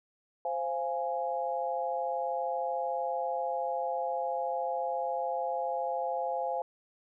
sine chord, F minor, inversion second, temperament equal with one note detuned, 523.3 / 690.4 / 830.6 Hz, C5 / F5 / Ab5, 0 / -20 / 0 cents, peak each -34 dBFS, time 0.45-6.62 s, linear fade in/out 2 ms, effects none

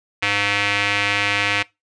square tone with band-pass filter, 101.7 Hz, G#2, 36 cents flat, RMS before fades -20 dBFS, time 0.22-1.63 s, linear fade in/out 10 ms, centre 2400 Hz, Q 2.4, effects noise-tail reverb RT60 0.2 s tail -21 dB re dry + resampled to 22050 Hz

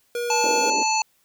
square tone, 479 Hz, A#4, 47 cents sharp, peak -25 dBFS, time 0.15-0.7 s, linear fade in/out 2 ms
harmonic tone, 874 Hz, A5, 12 cents flat, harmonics 1 / 3 / 5 / 7 / 8, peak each -21 / -26 / -28 / -29 / -30 dBFS, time 0.3-1.02 s, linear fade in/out 2 ms
white band-pass noise, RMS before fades -30 dBFS, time 0.44-0.83 s, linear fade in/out 0 ms, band 240 to 590 Hz, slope 48 dB/octave
effects white hiss -64 dBFS RMS until 1.24 s

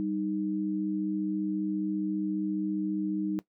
sine tone pair together, 195.35 / 310.1 Hz, G3 / D#4, -6 / -6 cents, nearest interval minor sixth, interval 800 cents, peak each -32 / -29 dBFS, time 0-3.39 s, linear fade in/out 0 ms, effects noise-tail reverb RT60 0.1 s tail -17 dB re dry

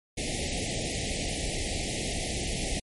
pink band-stop noise, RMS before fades -31 dBFS, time 0.17-2.8 s, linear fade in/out 10 ms, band 790 to 1900 Hz, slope 96 dB/octave, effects MP3 48 kbps

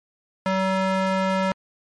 square tone with band-pass filter, 190 Hz, F#3, 46 cents sharp, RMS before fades -22 dBFS, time 0.46-1.52 s, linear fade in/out 0 ms, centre 990 Hz, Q 0.66, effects MP3 48 kbps

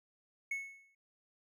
triangle tone with exponential decay, 2200 Hz, C#7, 14 cents flat, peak -31 dBFS, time 0.51-0.95 s, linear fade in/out 5 ms, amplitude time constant 95 ms, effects none

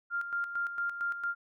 sine tone with tremolo, 1396.9 Hz, F6, in tune, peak -29 dBFS, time 0.1-1.35 s, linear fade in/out 50 ms, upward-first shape square, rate 4.4 Hz, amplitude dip 60%, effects none

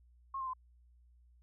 sine tone with pitch steps, 1080 / 1052.9 / 1026.5 Hz, C#6 / C6 / C6, -45 / +11 / -33 cents, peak -36 dBFS, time 0.34-0.535 s, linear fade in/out 5 ms, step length 65 ms, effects added 60 Hz sine -61 dBFS peak until 1.42 s

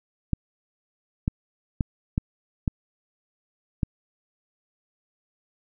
clicks, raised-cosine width 5 ms, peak -10 dBFS, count 6, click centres 0.333 / 1.279 / 1.808 / 2.179 / 2.678 / 3.832 s, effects none

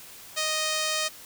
5% pulse tone, 622.3 Hz, D#5, in tune, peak -14 dBFS, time 0.36-1.09 s, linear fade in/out 20 ms, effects white hiss -46 dBFS RMS until 1.25 s

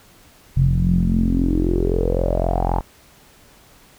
sawtooth tone with low-pass filter sweep, 43.83 Hz, F1, 7 cents sharp, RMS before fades -18 dBFS, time 0.56-2.81 s, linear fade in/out 10 ms, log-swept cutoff 130 to 900 Hz, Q 7.6, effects pink hiss -50 dBFS RMS until 3.98 s

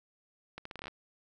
accelerating click train, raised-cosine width 0.3 ms, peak -26 dBFS, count 10, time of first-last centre 0.58-0.88 s, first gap 74 ms, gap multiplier 0.78, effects none

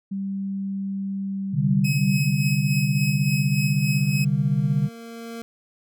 sine tone with pitch glide, 195.5 to 192.14 Hz, G3 to G3, -4 to -34 cents, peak -25 dBFS, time 0.11-2.32 s, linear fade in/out 10 ms, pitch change -30 cents, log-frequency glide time 1.24-2.17 s
sine chord, C suspended second, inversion none, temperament equal, 130.81 / 146.83 / 196 Hz, C3 / D3 / G3, 0 / 0 / 0 cents, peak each -24 / -21 / -25 dBFS, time 1.53-4.89 s, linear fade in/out 20 ms
sawtooth tone with tremolo, 2554 Hz, D#7, 45 cents sharp, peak -23 dBFS, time 1.84-4.25 s, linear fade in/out 10 ms, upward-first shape sine, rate 3.5 Hz, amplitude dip 50%
25% pulse tone with exponential growth, 230.6 Hz, A#3, 19 cents flat, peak -28 dBFS, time 2.61-5.42 s, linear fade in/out 0 ms, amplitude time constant 610 ms
effects none

